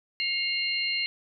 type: tone cluster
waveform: sine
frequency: 2158 / 2795 / 4184 Hz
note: C#7 / F7 / C8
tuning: -47 / +1 / -1 cents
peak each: -30 dBFS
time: 0.2-1.06 s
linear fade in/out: 0 ms
effects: none